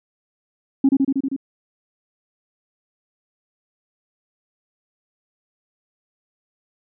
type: tone with echo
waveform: sine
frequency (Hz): 271.4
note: C#4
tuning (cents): -36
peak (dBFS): -9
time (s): 0.84-0.89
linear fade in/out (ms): 5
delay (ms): 79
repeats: 6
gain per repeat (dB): -2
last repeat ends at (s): 1.364
effects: tanh soft clip ceiling -7 dBFS